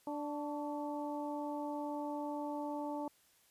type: harmonic tone with a mistuned harmonic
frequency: 293.7 Hz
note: D4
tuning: in tune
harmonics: 1 / 2 / 3 / 4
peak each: -40 / -43 / -42 / -54 dBFS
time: 0.07-3.08 s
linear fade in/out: 2 ms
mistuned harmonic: 4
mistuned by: -56 cents
effects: white hiss -69 dBFS RMS until 3.5 s + resampled to 32000 Hz